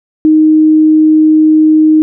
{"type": "tone", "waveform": "sine", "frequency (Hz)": 311.1, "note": "D#4", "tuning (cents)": 0, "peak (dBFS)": -3, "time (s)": [0.25, 2.02], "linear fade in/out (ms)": 0, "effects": []}